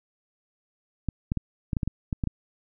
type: clicks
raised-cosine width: 5 ms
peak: -14 dBFS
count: 10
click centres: 1.087 / 1.319 / 1.373 / 1.732 / 1.768 / 1.832 / 1.876 / 2.128 / 2.238 / 2.273 s
effects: none